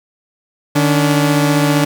sawtooth tone pair together, 150.6 / 286 Hz, D3 / D4, +44 / -46 cents, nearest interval major seventh, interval 1110 cents, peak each -10 dBFS, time 0.75-1.85 s, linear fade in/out 10 ms, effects none

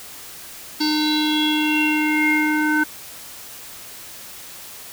square tone with low-pass filter sweep, 304.5 Hz, D#4, 37 cents flat, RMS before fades -19 dBFS, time 0.8-2.84 s, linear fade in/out 10 ms, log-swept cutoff 4700 to 1600 Hz, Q 9.2, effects white hiss -38 dBFS RMS until 4.92 s

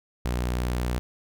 sawtooth tone, 61 Hz, B1, 21 cents flat, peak -21 dBFS, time 0.25-0.99 s, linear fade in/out 0 ms, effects none

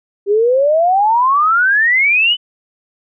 sine exponential sweep, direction up, 392 to 3044 Hz, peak -9 dBFS, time 0.26-2.37 s, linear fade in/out 50 ms, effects none

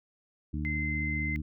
harmonic tone, 75.6 Hz, D#2, 49 cents flat, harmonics 1 / 2 / 3 / 4, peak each -33 / -36 / -38 / -39 dBFS, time 0.53-1.42 s, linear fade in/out 10 ms
sine tone, 2070 Hz, C7, 19 cents flat, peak -32 dBFS, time 0.65-1.36 s, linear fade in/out 0 ms
effects none

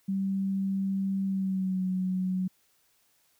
sine tone with pitch glide, 193.9 to 185.46 Hz, G3 to F#3, -19 to +4 cents, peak -26 dBFS, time 0.08-2.48 s, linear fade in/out 10 ms, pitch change -77 cents, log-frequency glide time 1.26-1.84 s, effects white hiss -68 dBFS RMS until 3.39 s

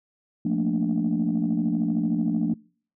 sine chord, Bb major seventh, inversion second, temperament equal, 174.61 / 220 / 233.1 / 293.7 Hz, F3 / A3 / Bb3 / D4, 0 / 0 / 0 / 0 cents, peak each -26 dBFS, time 0.45-2.54 s, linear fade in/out 5 ms, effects noise-tail reverb RT60 0.5 s tail -26 dB re dry + tanh soft clip ceiling -15 dBFS

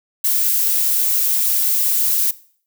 violet noise, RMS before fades -17 dBFS, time 0.24-2.31 s, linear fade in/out 5 ms, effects noise-tail reverb RT60 0.5 s tail -19 dB re dry

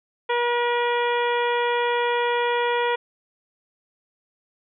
harmonic tone, 479.9 Hz, B4, 50 cents flat, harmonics 1 / 2 / 3 / 4 / 5 / 6 / 7, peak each -23 / -24 / -31 / -30 / -33 / -38 / -35 dBFS, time 0.29-2.96 s, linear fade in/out 10 ms, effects none

